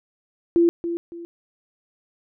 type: tone with echo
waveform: sine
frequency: 340.4 Hz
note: F4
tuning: 44 cents flat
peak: -13 dBFS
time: 0.56-0.69 s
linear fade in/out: 0 ms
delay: 280 ms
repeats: 2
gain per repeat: -10 dB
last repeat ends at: 1.25 s
effects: none